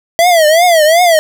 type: tone with vibrato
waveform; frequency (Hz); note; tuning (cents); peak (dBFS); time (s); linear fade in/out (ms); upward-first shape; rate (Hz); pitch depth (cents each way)
square; 659.3; E5; 0; -6; 0.19-1.19; 0; triangle; 2.7; 180
effects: none